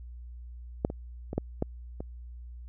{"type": "clicks", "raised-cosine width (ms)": 2, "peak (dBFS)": [-11, -22, -21, -13, -14, -23], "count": 6, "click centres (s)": [0.849, 0.901, 1.331, 1.38, 1.624, 2.005], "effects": ["added 60 Hz sine -41 dBFS peak until 2.68 s"]}